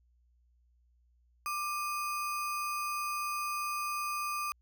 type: tone with sample-and-hold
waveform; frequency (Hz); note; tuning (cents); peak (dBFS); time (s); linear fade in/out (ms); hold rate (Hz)
sine; 1184; D6; +14; -32; 1.46-4.52; 0; 3675
effects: added 60 Hz sine -65 dBFS peak until 4.61 s